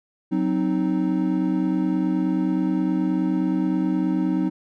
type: chord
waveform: triangle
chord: C diminished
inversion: second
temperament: equal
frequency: 185 / 261.6 / 311.1 Hz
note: Gb3 / C4 / Eb4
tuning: 0 / 0 / 0 cents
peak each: -22 / -23 / -21 dBFS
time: 0.31-4.5 s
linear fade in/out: 20 ms
effects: none